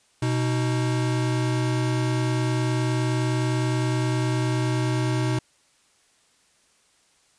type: tone pair together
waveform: square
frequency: 124.4 / 313.5 Hz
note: B2 / D#4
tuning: +13 / +13 cents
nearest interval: octave + major third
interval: 1600 cents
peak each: -23 / -29 dBFS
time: 0.22-5.39 s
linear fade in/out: 5 ms
effects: white hiss -62 dBFS RMS until 7.38 s + resampled to 22050 Hz